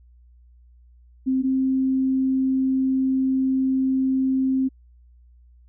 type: tone pair in turn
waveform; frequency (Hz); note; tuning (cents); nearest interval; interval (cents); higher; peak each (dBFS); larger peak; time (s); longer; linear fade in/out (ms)
sine; 261.9 / 263.6; C4 / C4; +2 / +13; unison; 11; second; -18 / -18; neither; 1.26-1.43 / 1.43-4.69; second; 20
effects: added 60 Hz sine -49 dBFS peak until 5.68 s